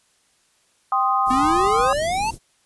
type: chord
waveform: sine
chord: C minor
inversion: second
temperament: equal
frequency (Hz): 784 / 1046.5 / 1244.5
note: G5 / C6 / Eb6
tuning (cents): 0 / 0 / 0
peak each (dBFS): -21 / -22 / -20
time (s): 0.92-1.93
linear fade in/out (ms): 2
type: band-stop noise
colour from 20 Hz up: pink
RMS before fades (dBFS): -34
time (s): 1.25-2.39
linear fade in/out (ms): 50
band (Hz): 330 to 8600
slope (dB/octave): 12
type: exponential sweep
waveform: square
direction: up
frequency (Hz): 247.9 to 920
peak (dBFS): -21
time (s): 1.3-2.31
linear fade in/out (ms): 10
effects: white hiss -62 dBFS RMS until 2.65 s + resampled to 24000 Hz